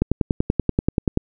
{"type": "click train", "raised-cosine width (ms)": 3, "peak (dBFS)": -4, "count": 13, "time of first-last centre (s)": [0.02, 1.174], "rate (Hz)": 10.4, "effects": []}